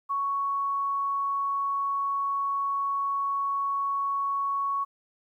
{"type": "tone", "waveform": "sine", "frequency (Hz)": 1112, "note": "C#6", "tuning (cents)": 5, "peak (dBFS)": -25, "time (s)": [0.09, 4.85], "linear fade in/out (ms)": 20, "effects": ["11-bit"]}